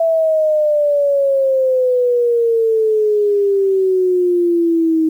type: exponential sweep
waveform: sine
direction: down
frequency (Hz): 663 to 316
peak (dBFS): -11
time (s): 0-5.09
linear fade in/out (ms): 5
effects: 8-bit